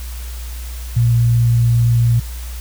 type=tone; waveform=sine; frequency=118 Hz; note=A#2; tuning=22 cents sharp; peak=-10 dBFS; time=0.96-2.2 s; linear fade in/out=10 ms; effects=added 60 Hz sine -25 dBFS peak until 2.6 s + white hiss -37 dBFS RMS until 2.6 s